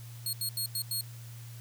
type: tone bursts at uneven times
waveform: 15% pulse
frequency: 4300 Hz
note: C8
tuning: 47 cents sharp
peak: -24 dBFS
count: 5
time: 0.26-0.33 / 0.41-0.49 / 0.57-0.66 / 0.75-0.82 / 0.91-1.01 s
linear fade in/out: 2 ms
effects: added 117 Hz sine -43 dBFS peak until 1.6 s + white hiss -54 dBFS RMS until 1.6 s